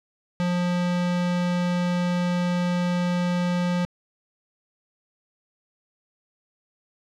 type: tone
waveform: square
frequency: 177.1 Hz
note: F3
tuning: 24 cents sharp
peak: -22 dBFS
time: 0.4-3.85 s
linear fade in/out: 0 ms
effects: low-pass 5000 Hz 12 dB/octave + 10-bit